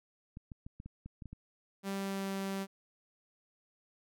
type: clicks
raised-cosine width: 5 ms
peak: -33 dBFS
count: 9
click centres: 0.371 / 0.518 / 0.665 / 0.801 / 0.86 / 1.06 / 1.222 / 1.257 / 1.33 s
type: tone with pitch glide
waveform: sawtooth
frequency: 196 to 194.53 Hz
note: G3 to G3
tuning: 0 to -13 cents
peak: -31 dBFS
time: 1.83-2.67 s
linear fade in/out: 50 ms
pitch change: -13 cents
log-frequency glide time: 1.96-2.3 s
effects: none